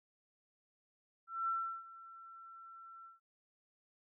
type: tone with ADSR envelope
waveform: sine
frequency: 1345 Hz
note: E6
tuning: 34 cents sharp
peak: -32 dBFS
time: 1.27-3.2 s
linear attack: 210 ms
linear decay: 350 ms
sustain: -19 dB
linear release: 150 ms
effects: none